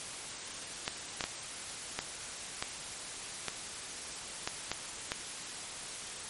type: clicks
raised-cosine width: 0.2 ms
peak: -14 dBFS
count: 9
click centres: 0.879 / 1.208 / 1.24 / 1.99 / 2.625 / 3.483 / 4.475 / 4.716 / 5.119 s
effects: white hiss -42 dBFS RMS until 6.29 s + MP3 48 kbps